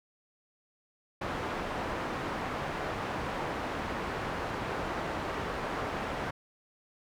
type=low-pass noise; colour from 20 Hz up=white; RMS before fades=-35 dBFS; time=1.21-6.31 s; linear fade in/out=10 ms; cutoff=1200 Hz; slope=12 dB/octave; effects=none